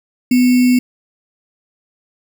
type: tone with sample-and-hold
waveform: sine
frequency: 249.5 Hz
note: B3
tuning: 18 cents sharp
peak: -8 dBFS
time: 0.31-0.79 s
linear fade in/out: 5 ms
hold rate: 2450 Hz
effects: none